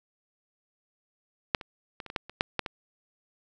clicks, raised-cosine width 0.3 ms, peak -6 / -24 / -22 / -26 / -22 / -12 / -26 / -7 / -10 / -17 dBFS, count 10, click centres 1.548 / 1.612 / 2.002 / 2.063 / 2.101 / 2.162 / 2.296 / 2.409 / 2.593 / 2.662 s, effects none

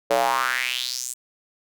square tone with high-pass filter sweep, 62.8 Hz, B1, 30 cents sharp, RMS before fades -24 dBFS, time 0.1-1.14 s, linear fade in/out 10 ms, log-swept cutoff 520 to 8500 Hz, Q 4.2, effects none

